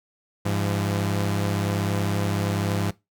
sawtooth tone pair together, 101.2 / 169.99 Hz, G#2 / F3, -44 / -46 cents, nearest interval major sixth, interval 898 cents, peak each -20 / -24 dBFS, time 0.45-2.91 s, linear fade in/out 10 ms, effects noise-tail reverb RT60 0.2 s tail -19 dB re dry

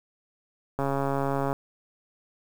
click train, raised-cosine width 1 ms, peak -14 dBFS, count 103, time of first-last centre 0.79-1.529 s, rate 138 Hz, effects 7-bit

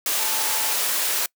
sine tone in noise, 876 Hz, A5, 8 cents flat, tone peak -34 dBFS, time 0.19-0.73 s, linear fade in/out 2 ms, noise white, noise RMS -23 dBFS, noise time 0.06-1.26 s, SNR -14 dB, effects noise-tail reverb RT60 0.1 s tail -25 dB re dry + high-pass 400 Hz 12 dB/octave

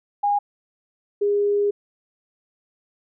sine tone pair in turn, 817 / 408.5 Hz, G#5 / G#4, -29 / -29 cents, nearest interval octave, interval 1200 cents, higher first, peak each -17 dBFS, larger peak neither, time 0.23-0.39 / 1.21-1.71 s, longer second, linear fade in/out 10 ms, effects none

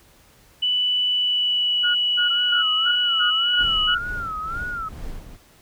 sine tone with pitch glide, 2974 to 2942 Hz, F#7 to F#7, +8 to -11 cents, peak -18 dBFS, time 0.62-3.95 s, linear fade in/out 10 ms, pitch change -19 cents, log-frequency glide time 1.09-1.79 s
sine tone bursts, 1442 Hz, F#6, 45 cents flat, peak -20 dBFS, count 7, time 1.83-3.99 s, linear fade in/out 20 ms, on 120 ms, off 220 ms
sine tone with vibrato, 1355 Hz, E6, 47 cents sharp, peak -26 dBFS, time 2.3-4.89 s, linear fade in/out 10 ms, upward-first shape sine, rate 1.8 Hz, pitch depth 130 cents each way
brown noise with tremolo, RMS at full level -32 dBFS, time 3.58-5.37 s, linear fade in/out 20 ms, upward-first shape sine, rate 2.2 Hz, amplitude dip 60%
effects pink hiss -54 dBFS RMS until 5.61 s

